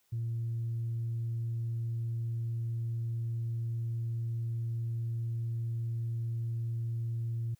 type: tone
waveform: sine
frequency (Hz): 115.6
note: A#2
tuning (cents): -14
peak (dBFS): -30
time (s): 0.12-7.55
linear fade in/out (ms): 10
effects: tanh soft clip ceiling -28 dBFS + white hiss -72 dBFS RMS until 7.59 s